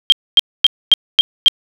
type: tone bursts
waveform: sine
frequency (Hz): 3195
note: G7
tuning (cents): +32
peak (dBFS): -3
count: 6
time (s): 0.1-1.482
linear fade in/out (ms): 0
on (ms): 22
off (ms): 250
effects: none